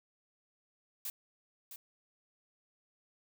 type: noise with echo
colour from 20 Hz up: blue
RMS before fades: -39 dBFS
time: 1.05-1.1 s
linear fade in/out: 2 ms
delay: 660 ms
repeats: 1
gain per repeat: -9 dB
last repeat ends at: 1.76 s
effects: none